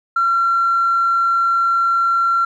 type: tone with tanh clipping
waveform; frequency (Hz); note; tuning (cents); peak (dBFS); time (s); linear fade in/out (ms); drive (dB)
triangle; 1365; F6; -40; -13; 0.16-2.45; 5; 4
effects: none